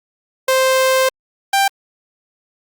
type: tone pair in turn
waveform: sawtooth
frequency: 523.3 / 787.7 Hz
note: C5 / G5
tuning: 0 / +8 cents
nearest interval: perfect fifth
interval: 708 cents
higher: second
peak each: -8 dBFS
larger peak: neither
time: 0.48-1.09 / 1.53-1.68 s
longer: first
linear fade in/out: 5 ms
effects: Opus 48 kbps